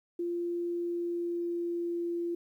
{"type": "tone with pitch glide", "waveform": "sine", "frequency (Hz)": [346, 343.2], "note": ["F4", "F4"], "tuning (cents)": [-16, -30], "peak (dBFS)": -30, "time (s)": [0.19, 2.35], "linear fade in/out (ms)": 5, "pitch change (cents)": -14, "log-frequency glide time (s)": [0.69, 2.12], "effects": ["11-bit"]}